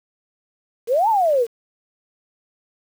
sine exponential two-way sweep, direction up then down, 440 to 932.3 to 440 Hz, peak -14 dBFS, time 0.87-1.47 s, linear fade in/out 50 ms, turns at 1.09 s, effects 7-bit

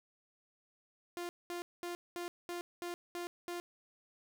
sawtooth tone bursts, 349.2 Hz, F4, in tune, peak -35 dBFS, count 8, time 1.17-3.6 s, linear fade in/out 0 ms, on 120 ms, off 210 ms, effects none

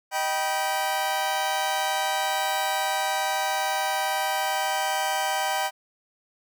sawtooth chord, Eb augmented, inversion none, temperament just, 622.3 / 777.8 / 972.3 Hz, Eb5 / G5 / B5, 0 / -14 / -27 cents, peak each -28 / -22 / -26 dBFS, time 0.11-5.71 s, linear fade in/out 50 ms, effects none

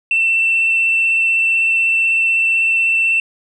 sine tone with vibrato, 2683 Hz, E7, 30 cents sharp, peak -11 dBFS, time 0.11-3.2 s, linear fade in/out 2 ms, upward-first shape sine, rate 16 Hz, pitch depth 11 cents each way, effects tanh soft clip ceiling -7 dBFS

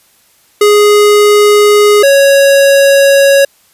square tone pair in turn, 415.3 / 554.4 Hz, G#4 / C#5, 0 / 0 cents, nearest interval perfect fourth, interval 500 cents, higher second, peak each -4 dBFS, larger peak neither, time 0.61-2.03 / 2.03-3.45 s, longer neither, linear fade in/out 5 ms, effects white hiss -49 dBFS RMS until 3.73 s + resampled to 32000 Hz

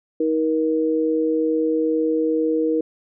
sine tone pair together, 316.6 / 474.4 Hz, D#4 / A#4, +30 / +30 cents, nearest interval perfect fifth, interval 700 cents, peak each -20 dBFS, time 0.2-2.81 s, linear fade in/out 5 ms, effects none

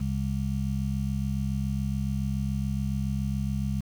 harmonic tone, 67.1 Hz, C2, 44 cents sharp, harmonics 1 / 2 / 3, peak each -31 / -30 / -30 dBFS, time 0-3.81 s, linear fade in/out 10 ms, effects 8-bit

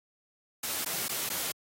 white noise with dropouts, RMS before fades -33 dBFS, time 0.63-1.52 s, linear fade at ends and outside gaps 5 ms, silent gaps 0.848-0.859 / 1.083-1.092 / 1.292-1.299 s, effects high-pass 100 Hz 12 dB/octave + AAC 48 kbps

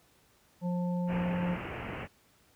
harmonic tone, 177.1 Hz, F3, 24 cents sharp, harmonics 1 / 3 / 5, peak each -29 / -39 / -43 dBFS, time 0.61-1.58 s, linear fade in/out 50 ms
pink low-pass noise, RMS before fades -38 dBFS, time 1.07-2.08 s, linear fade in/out 50 ms, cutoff 2900 Hz, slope 96 dB/octave
effects pink hiss -65 dBFS RMS until 2.55 s + high-pass 60 Hz 12 dB/octave

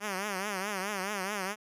5% pulse tone with vibrato, 197.9 Hz, G3, 17 cents sharp, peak -21 dBFS, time 0-1.56 s, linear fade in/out 50 ms, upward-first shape triangle, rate 4.7 Hz, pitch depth 150 cents each way, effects resampled to 32000 Hz

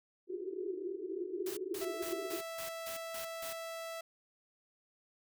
white band-pass noise, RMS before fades -40 dBFS, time 0.27-2.42 s, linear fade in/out 50 ms, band 340 to 400 Hz, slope 96 dB/octave
white noise bursts, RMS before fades -45 dBFS, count 8, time 1.46-3.53 s, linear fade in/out 5 ms, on 110 ms, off 170 ms
sawtooth tone, 659.3 Hz, E5, in tune, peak -37 dBFS, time 1.81-4.01 s, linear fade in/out 5 ms
effects none

